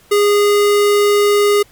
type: tone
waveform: square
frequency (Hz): 410.9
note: G#4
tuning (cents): -18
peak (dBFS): -10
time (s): 0.11-1.63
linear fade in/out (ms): 10
effects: pink hiss -48 dBFS RMS until 1.71 s + MP3 96 kbps